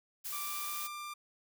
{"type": "noise", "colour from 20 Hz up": "blue", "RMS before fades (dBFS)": -40, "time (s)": [0.24, 0.88], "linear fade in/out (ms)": 20}
{"type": "tone with pitch glide", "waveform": "sawtooth", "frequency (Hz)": [1174.7, 1189.7], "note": ["D6", "D6"], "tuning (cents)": [0, 22], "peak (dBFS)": -37, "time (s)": [0.32, 1.14], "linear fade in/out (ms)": 10, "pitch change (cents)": 22, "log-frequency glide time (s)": [0.44, 0.83]}
{"effects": []}